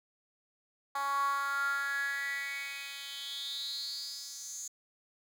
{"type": "tone with high-pass filter sweep", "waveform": "10% pulse", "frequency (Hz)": 278.8, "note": "C#4", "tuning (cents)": 10, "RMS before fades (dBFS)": -36, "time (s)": [0.95, 4.68], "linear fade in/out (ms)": 5, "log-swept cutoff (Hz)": [960, 6700], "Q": 8, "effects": []}